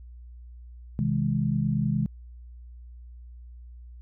sine chord, C augmented, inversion none, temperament equal with one note detuned, 130.81 / 160.58 / 207.7 Hz, C3 / E3 / G#3, 0 / -45 / 0 cents, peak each -27 dBFS, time 0.99-2.06 s, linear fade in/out 0 ms, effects added 60 Hz sine -42 dBFS peak until 4.01 s

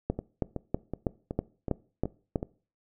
two click trains, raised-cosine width 2 ms, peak -13 / -19 dBFS, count 8 / 7, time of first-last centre 0.1-2.358 / 0.19-2.429 s, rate 3.1 / 2.68 Hz, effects noise-tail reverb RT60 0.4 s tail -21 dB re dry

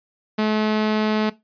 sawtooth tone, 215 Hz, A3, 40 cents flat, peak -14 dBFS, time 0.38-1.3 s, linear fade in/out 10 ms, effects noise-tail reverb RT60 0.2 s tail -18 dB re dry + resampled to 11025 Hz

